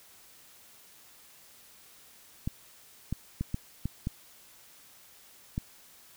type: clicks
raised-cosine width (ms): 5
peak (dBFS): -18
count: 7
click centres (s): 2.475 / 3.126 / 3.41 / 3.544 / 3.856 / 4.071 / 5.579
effects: white hiss -56 dBFS RMS until 6.16 s